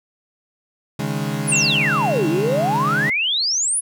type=chord; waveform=35% pulse; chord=C# suspended second; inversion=none; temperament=equal; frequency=138.59 / 155.56 / 207.7 Hz; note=C#3 / D#3 / G#3; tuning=0 / 0 / 0 cents; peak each=-24 dBFS; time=0.99-3.1 s; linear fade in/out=5 ms
type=exponential two-way sweep; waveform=sine; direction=down then up; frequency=10730 to 300.9 to 10730 Hz; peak=-17 dBFS; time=1.47-3.81 s; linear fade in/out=20 ms; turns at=2.28 s
type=tone with exponential decay; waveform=sine; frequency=2725 Hz; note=F7; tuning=43 cents flat; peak=-16 dBFS; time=1.52-3.18 s; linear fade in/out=5 ms; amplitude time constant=360 ms
effects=none